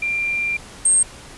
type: tone pair in turn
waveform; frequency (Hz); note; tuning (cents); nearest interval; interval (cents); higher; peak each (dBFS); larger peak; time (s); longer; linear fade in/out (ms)
sine; 2379 / 8463; D7 / C9; +22 / +19; octave + minor seventh; 2197; second; -19 / -12; second; 0.02-0.57 / 0.85-1.03; first; 5
effects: pink hiss -40 dBFS RMS until 1.37 s + resampled to 24000 Hz